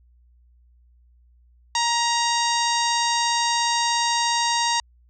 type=harmonic tone with a mistuned harmonic; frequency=937 Hz; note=A#5; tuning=9 cents sharp; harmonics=1 / 2 / 3 / 4 / 5 / 6 / 7 / 8 / 9; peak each=-22 / -29 / -31 / -28 / -29 / -31 / -30 / -37 / -38 dBFS; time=1.75-4.8 s; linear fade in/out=2 ms; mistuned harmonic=2; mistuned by=+18 cents; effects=added 60 Hz sine -53 dBFS peak until 5.09 s